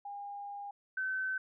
sine tone pair in turn, 810 / 1529.1 Hz, G#5 / G6, -43 / -43 cents, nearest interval major seventh, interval 1100 cents, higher second, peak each -40 / -32 dBFS, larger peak second, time 0.05-0.71 / 0.97-1.38 s, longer first, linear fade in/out 5 ms, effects none

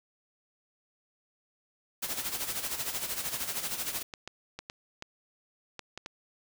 white noise with tremolo, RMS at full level -32 dBFS, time 2.02-4.03 s, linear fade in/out 10 ms, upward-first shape sine, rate 13 Hz, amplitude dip 65%
clicks, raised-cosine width 0.2 ms, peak -22 dBFS, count 8, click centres 4.138 / 4.276 / 4.59 / 4.699 / 5.024 / 5.793 / 5.976 / 6.061 s
effects none

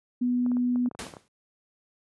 sine tone, 246.3 Hz, B3, 5 cents flat, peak -22 dBFS, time 0.21-0.89 s, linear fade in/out 10 ms
clicks, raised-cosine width 1 ms, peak -28 dBFS, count 11, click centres 0.463 / 0.517 / 0.569 / 0.759 / 0.86 / 0.913 / 0.95 / 1.021 / 1.067 / 1.138 / 1.168 s
pink noise with exponential decay, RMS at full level -32 dBFS, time 0.99-1.28 s, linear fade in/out 0 ms, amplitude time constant 63 ms
effects high-pass 100 Hz 12 dB/octave + resampled to 24000 Hz

